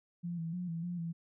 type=tone with pitch steps; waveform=sine; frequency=172.8 / 164.5 / 179 / 165.9 / 175.8 / 167 Hz; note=F3 / E3 / F3 / E3 / F3 / E3; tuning=-18 / -3 / +43 / +11 / +12 / +23 cents; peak=-35 dBFS; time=0.23-1.13 s; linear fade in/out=20 ms; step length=150 ms; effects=none